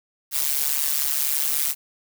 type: noise with amplitude modulation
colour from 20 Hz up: blue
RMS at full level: -19 dBFS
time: 0.31-1.75 s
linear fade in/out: 50 ms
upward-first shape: sine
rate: 144 Hz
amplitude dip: 100%
effects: none